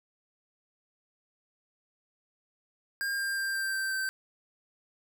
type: tone with pitch steps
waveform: square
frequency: 1607 / 1595.9 / 1584.9 / 1573.9 / 1563.1 / 1552.3 Hz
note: G6 / G6 / G6 / G6 / G6 / G6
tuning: +43 / +31 / +19 / +7 / -5 / -17 cents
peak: -30 dBFS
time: 3.01-4.09 s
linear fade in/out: 0 ms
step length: 180 ms
effects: none